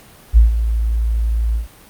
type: tone with ADSR envelope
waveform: sine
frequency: 56.1 Hz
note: A1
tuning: 34 cents sharp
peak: -3 dBFS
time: 0.33-1.68 s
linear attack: 40 ms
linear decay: 140 ms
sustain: -11 dB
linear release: 130 ms
effects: pink hiss -44 dBFS RMS until 1.89 s + Opus 48 kbps